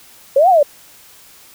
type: exponential two-way sweep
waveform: sine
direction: up then down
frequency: 519 to 784 to 555 Hz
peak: -7 dBFS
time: 0.36-0.63 s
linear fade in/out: 5 ms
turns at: 0.49 s
effects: white hiss -44 dBFS RMS until 1.54 s